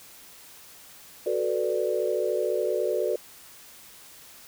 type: chord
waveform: sine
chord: B minor seventh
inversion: second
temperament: equal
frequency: 370 / 440 / 493.9 / 587.3 Hz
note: F#4 / A4 / B4 / D5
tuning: 0 / 0 / 0 / 0 cents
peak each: -29 dBFS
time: 1.26-3.16 s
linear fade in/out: 5 ms
effects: white hiss -49 dBFS RMS until 4.47 s